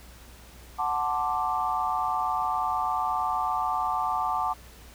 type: chord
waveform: sine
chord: D dominant seventh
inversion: first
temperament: equal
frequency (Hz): 740 / 880 / 1046.5 / 1174.7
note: F#5 / A5 / C6 / D6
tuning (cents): 0 / 0 / 0 / 0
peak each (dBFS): -30 / -29 / -34 / -29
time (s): 0.78-4.54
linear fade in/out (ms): 20
effects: added 60 Hz sine -49 dBFS peak until 4.94 s + pink hiss -51 dBFS RMS until 4.94 s